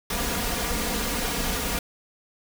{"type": "noise with comb filter", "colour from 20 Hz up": "pink", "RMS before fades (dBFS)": -27, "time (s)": [0.1, 1.79], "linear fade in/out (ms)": 2, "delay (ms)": 4.2, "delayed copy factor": 0.7, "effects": []}